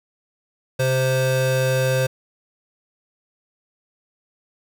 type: tone pair together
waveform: square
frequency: 130.81 / 521.4 Hz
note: C3 / C5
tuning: 0 / -6 cents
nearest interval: 2 octaves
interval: 2394 cents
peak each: -21 dBFS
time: 0.79-2.07 s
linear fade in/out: 10 ms
effects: none